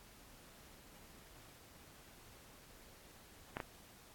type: clicks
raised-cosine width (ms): 0.5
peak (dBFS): -24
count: 2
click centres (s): 3.569 / 3.602
effects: pink hiss -60 dBFS RMS until 4.14 s + AAC 64 kbps